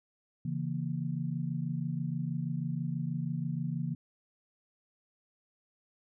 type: chord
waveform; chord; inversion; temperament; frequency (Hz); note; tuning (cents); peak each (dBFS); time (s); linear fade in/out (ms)
sine; A# diminished; first; equal; 138.59 / 164.81 / 233.1; C#3 / E3 / A#3; 0 / 0 / 0; -35 / -34 / -39; 0.45-3.95; 5
effects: none